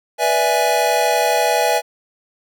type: chord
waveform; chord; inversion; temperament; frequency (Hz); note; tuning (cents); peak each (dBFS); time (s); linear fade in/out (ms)
square; E dominant seventh; second; equal with one note detuned; 490.2 / 587.3 / 659.3 / 830.6; B4 / D5 / E5 / G#5; -13 / 0 / 0 / 0; -22 / -23 / -20 / -19; 0.18-1.82; 50
effects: none